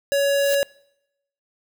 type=tone; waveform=square; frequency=561 Hz; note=C#5; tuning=21 cents sharp; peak=-18 dBFS; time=0.12-0.63 s; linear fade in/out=0 ms
type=noise with exponential growth; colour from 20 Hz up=blue; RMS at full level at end=-26 dBFS; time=0.21-0.55 s; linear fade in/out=5 ms; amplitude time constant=73 ms
effects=noise-tail reverb RT60 0.8 s tail -24 dB re dry